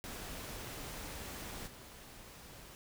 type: noise with level steps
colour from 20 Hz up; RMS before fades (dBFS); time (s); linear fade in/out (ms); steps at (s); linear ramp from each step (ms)
pink; -45 / -53; 0.04-2.75; 0; 1.66; 20
effects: none